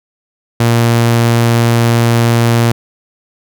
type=tone; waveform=sawtooth; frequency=117.1 Hz; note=A#2; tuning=8 cents sharp; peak=-4 dBFS; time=0.6-2.72 s; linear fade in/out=5 ms; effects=none